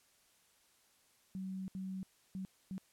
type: tone bursts at uneven times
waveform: sine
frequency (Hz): 189.2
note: F#3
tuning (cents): +39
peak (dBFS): -39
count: 4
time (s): 1.35-1.68 / 1.75-2.03 / 2.35-2.45 / 2.71-2.78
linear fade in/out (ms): 0
effects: white hiss -70 dBFS RMS until 2.92 s + low-pass 12000 Hz 12 dB/octave